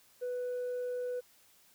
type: tone with tanh clipping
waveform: sine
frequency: 495 Hz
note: B4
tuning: 4 cents sharp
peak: -34 dBFS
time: 0.21-1.21 s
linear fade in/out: 20 ms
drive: 1 dB
effects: white hiss -64 dBFS RMS until 1.74 s